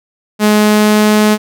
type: tone with pitch glide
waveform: sawtooth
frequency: 211.1 to 212.4 Hz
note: G#3 to G#3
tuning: +29 to +39 cents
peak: -3 dBFS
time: 0.39-1.38 s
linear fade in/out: 50 ms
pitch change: +10 cents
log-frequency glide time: 0.57-1.18 s
effects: none